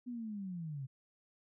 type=linear sweep; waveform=sine; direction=down; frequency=250.8 to 128.1 Hz; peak=-39 dBFS; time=0.06-0.87 s; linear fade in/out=20 ms; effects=none